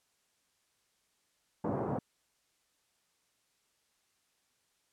pink band-pass noise, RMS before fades -34 dBFS, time 1.64-1.99 s, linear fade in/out 5 ms, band 110 to 940 Hz, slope 24 dB/octave, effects white hiss -75 dBFS RMS until 4.92 s + low-pass 10000 Hz 12 dB/octave

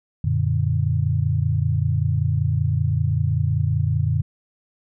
sine chord, Gb augmented, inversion none, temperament equal with one note detuned, 91.28 / 116.54 / 146.83 Hz, Gb2 / Bb2 / D3, -23 / 0 / 0 cents, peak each -22 dBFS, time 0.24-4.22 s, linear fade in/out 5 ms, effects none

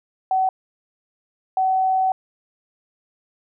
sine tone bursts at uneven times, 756 Hz, F#5, 37 cents sharp, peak -16 dBFS, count 2, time 0.31-0.49 / 1.57-2.12 s, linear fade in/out 2 ms, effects none

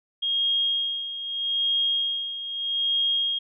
sine tone with tremolo, 3253 Hz, G#7, 37 cents flat, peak -20 dBFS, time 0.22-3.39 s, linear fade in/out 10 ms, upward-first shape sine, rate 0.8 Hz, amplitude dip 70%, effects none

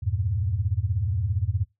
sine chord, E diminished, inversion none, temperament equal with one note detuned, 82.41 / 98 / 114.94 Hz, E2 / G2 / Bb2, 0 / 0 / -24 cents, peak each -28 / -25 / -29 dBFS, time 0.02-1.65 s, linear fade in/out 20 ms, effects noise-tail reverb RT60 0.2 s tail -23 dB re dry

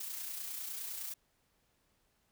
blue noise with amplitude modulation, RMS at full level -40 dBFS, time 0-1.14 s, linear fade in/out 5 ms, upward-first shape sine, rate 29.8 Hz, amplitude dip 40%, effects pink hiss -75 dBFS RMS until 2.31 s

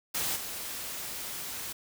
white noise with level steps, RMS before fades -31 / -38 dBFS, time 0.14-1.73 s, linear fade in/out 10 ms, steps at 0.35 s, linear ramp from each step 20 ms, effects none

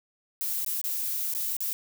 violet noise with dropouts, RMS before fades -30 dBFS, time 0.41-1.73 s, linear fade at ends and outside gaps 0 ms, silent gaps 0.647-0.663 / 0.814-0.84 / 1.337-1.349 / 1.567-1.605 s, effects none

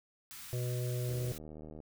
white band-stop noise, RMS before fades -48 dBFS, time 0.31-1.38 s, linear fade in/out 0 ms, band 240 to 1000 Hz, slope 24 dB/octave
harmonic tone, 123.47 Hz, B2, in tune, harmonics 1 / 3 / 4 / 5, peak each -33 / -43 / -45 / -47 dBFS, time 0.53-1.32 s, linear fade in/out 0 ms
click train, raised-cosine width 2 ms, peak -35 dBFS, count 56, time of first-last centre 1.09-1.802 s, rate 77.2 Hz
effects none

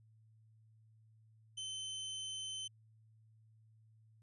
sawtooth tone, 3070 Hz, G7, 37 cents flat, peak -38 dBFS, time 1.57-2.68 s, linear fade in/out 10 ms, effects added 110 Hz sine -63 dBFS peak until 4.22 s + resampled to 24000 Hz

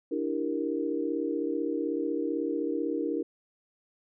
sine chord, E half-diminished seventh, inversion third, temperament equal, 293.7 / 329.6 / 392 / 466.2 Hz, D4 / E4 / G4 / Bb4, 0 / 0 / 0 / 0 cents, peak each -32 / -32 / -36 / -33 dBFS, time 0.11-3.23 s, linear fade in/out 10 ms, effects none

